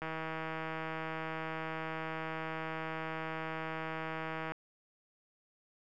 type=click train; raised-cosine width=0.5 ms; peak=-24 dBFS; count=721; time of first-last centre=0.02-4.52 s; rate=160 Hz; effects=none